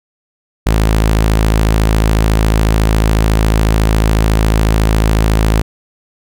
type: tone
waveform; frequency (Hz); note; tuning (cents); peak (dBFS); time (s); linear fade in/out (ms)
sawtooth; 54; A1; -32; -5; 0.66-5.62; 10
effects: none